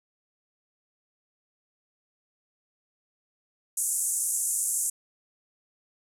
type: band-pass noise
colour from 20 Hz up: white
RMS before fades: -28 dBFS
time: 3.77-4.9 s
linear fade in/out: 5 ms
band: 6900 to 11000 Hz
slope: 48 dB/octave
effects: none